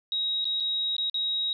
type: tone with dropouts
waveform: sine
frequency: 3805 Hz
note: A#7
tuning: 35 cents sharp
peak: -25 dBFS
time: 0.12-1.53 s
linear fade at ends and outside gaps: 1 ms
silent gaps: 0.444-0.453 / 0.601-0.605 / 0.966-0.982 / 1.098-1.143 s
effects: none